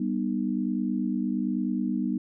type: chord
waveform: sine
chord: G augmented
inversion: none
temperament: just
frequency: 196 / 245 / 306.2 Hz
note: G3 / B3 / D#4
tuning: 0 / -14 / -28 cents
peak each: -29 / -28 / -31 dBFS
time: 0-2.18 s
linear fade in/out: 5 ms
effects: none